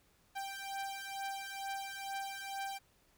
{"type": "beating tone pair", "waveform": "sawtooth", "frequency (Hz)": [784, 786.2], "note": ["G5", "G5"], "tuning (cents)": [0, 5], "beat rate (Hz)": 2.2, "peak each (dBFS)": [-39, -39], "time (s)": [0.35, 2.79], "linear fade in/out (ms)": 20, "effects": ["pink hiss -70 dBFS RMS until 3.17 s"]}